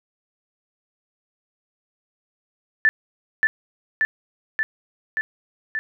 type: tone with echo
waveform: sine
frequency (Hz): 1760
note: A6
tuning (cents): 0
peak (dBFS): -12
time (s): 2.85-2.89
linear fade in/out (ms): 0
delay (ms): 580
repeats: 5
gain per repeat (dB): -2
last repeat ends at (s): 5.79
effects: none